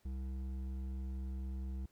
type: tone with hard clipping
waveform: sine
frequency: 65.4 Hz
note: C2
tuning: in tune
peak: -40 dBFS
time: 0.05-1.86 s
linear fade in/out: 5 ms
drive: 9 dB
effects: pink hiss -73 dBFS RMS until 1.91 s